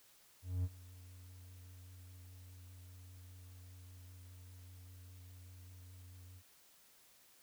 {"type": "tone with ADSR envelope", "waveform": "triangle", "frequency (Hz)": 90.5, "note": "F#2", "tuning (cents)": -38, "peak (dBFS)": -30, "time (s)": [0.42, 6.43], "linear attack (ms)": 220, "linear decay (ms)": 43, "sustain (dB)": -21, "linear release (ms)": 60, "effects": ["white hiss -66 dBFS RMS until 7.42 s"]}